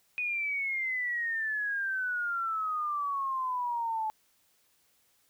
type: exponential sweep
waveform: sine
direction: down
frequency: 2489 to 862 Hz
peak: -29 dBFS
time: 0.18-4.1 s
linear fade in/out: 0 ms
effects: white hiss -69 dBFS RMS until 5.29 s